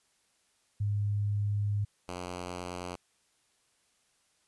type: tone pair in turn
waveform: sine / 5% pulse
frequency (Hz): 102.8 / 89.41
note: G#2 / F2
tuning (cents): -17 / +41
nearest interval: major second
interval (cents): 242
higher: first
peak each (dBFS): -27 / -26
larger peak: second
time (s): 0.8-1.85 / 2.08-2.96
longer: first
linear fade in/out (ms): 10
effects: white hiss -71 dBFS RMS until 4.47 s + resampled to 24000 Hz